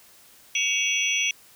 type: tone cluster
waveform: sine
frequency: 2260 / 2572 / 2765 / 3337 / 5920 Hz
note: C#7 / E7 / F7 / G#7 / F#8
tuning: +33 / -43 / -18 / +8 / 0 cents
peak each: -28 dBFS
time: 0.55-1.31 s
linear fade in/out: 2 ms
effects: white hiss -53 dBFS RMS until 1.55 s